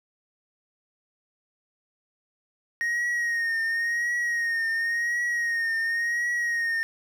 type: tone with vibrato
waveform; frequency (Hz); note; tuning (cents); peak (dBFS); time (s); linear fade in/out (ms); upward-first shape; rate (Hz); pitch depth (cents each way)
triangle; 1867; A#6; +2; -22; 2.81-6.83; 0; triangle; 0.93; 53
effects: none